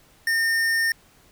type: tone with hard clipping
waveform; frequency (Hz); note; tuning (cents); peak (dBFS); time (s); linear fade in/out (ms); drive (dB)
sine; 1820; A#6; -42; -21; 0.27-0.92; 2; 14
effects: pink hiss -56 dBFS RMS until 1.31 s